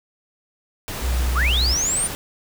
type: noise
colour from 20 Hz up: pink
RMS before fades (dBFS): -30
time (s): 0.88-2.15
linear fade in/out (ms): 0
type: tone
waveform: sine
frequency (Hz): 62.5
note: B1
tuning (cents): +21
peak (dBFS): -18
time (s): 1-1.77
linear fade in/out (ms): 50
type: linear sweep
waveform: sine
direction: up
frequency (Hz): 1006 to 9370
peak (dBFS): -19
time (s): 1.35-2.08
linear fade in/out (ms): 20
effects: none